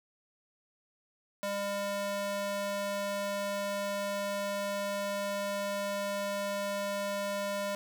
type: tone with high-pass filter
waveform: square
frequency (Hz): 201.1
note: G3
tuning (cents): +44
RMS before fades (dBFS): -34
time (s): 1.43-7.75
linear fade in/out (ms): 0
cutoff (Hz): 460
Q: 1.7
effects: none